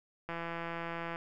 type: click train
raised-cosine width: 0.5 ms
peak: -24 dBFS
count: 147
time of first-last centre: 0.29-1.159 s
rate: 168 Hz
effects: none